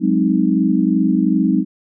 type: chord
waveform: sine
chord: Ab dominant seventh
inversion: third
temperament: equal with one note detuned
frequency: 185 / 207.7 / 260.6 / 311.1 Hz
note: Gb3 / Ab3 / C4 / Eb4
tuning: 0 / 0 / -7 / 0 cents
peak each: -18 dBFS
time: 0-1.65 s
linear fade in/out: 50 ms
effects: none